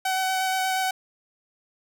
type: tone with vibrato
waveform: sawtooth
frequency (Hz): 755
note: F#5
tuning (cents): +35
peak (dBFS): -19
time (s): 0.05-0.91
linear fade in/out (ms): 5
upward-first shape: square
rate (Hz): 8.4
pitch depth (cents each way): 10
effects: none